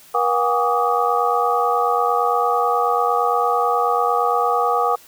sine tone cluster, 481.1 / 722 / 810 / 1148 / 1237 Hz, B4 / F#5 / G#5 / D6 / D#6, -45 / -43 / -43 / -40 / -10 cents, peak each -22 dBFS, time 0.14-4.96 s, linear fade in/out 10 ms, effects white hiss -47 dBFS RMS until 5.07 s

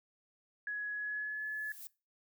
sine tone with pitch glide, 1679 to 1714.3 Hz, G#6 to A6, +18 to -46 cents, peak -35 dBFS, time 0.67-1.72 s, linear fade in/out 2 ms, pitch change +36 cents, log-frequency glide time 0.93-1.43 s
violet noise with exponential growth, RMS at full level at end -45 dBFS, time 1.22-1.87 s, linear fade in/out 1 ms, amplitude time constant 140 ms
effects noise-tail reverb RT60 0.3 s tail -21 dB re dry

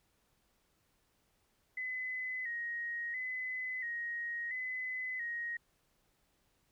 sine tone with vibrato, 1948 Hz, B6, 24 cents flat, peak -36 dBFS, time 1.77-5.57 s, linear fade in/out 5 ms, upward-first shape square, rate 0.73 Hz, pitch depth 62 cents each way, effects pink hiss -75 dBFS RMS until 6.71 s

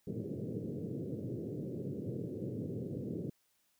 pink band-pass noise, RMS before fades -40 dBFS, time 0.07-3.3 s, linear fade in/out 5 ms, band 100 to 490 Hz, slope 48 dB/octave, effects white hiss -75 dBFS RMS until 3.79 s

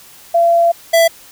sine / square tone pair in turn, 680 / 664.9 Hz, F5 / E5, -46 / +15 cents, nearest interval unison, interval 39 cents, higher first, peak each -8 dBFS, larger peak neither, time 0.34-0.72 / 0.93-1.08 s, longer first, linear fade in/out 10 ms, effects white hiss -41 dBFS RMS until 1.31 s

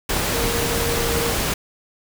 sine tone in noise, 466.2 Hz, A#4, in tune, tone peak -25 dBFS, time 0.34-1.33 s, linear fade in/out 5 ms, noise pink, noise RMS -22 dBFS, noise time 0.09-1.54 s, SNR -6 dB, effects none

